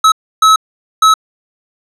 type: tone bursts at uneven times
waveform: square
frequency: 1292 Hz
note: E6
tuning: 35 cents flat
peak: -5 dBFS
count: 3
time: 0.04-0.12 / 0.42-0.56 / 1.02-1.14 s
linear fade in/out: 5 ms
effects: low-pass 8000 Hz 12 dB/octave